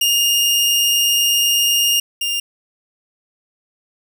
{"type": "tone pair in turn", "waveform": "sawtooth", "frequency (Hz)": [2832, 2803], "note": ["F7", "F7"], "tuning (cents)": [23, 6], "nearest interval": "unison", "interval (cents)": 17, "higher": "first", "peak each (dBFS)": [-10, -15], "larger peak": "first", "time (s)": [[0.01, 2], [2.21, 2.4]], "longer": "first", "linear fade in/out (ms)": 5, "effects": []}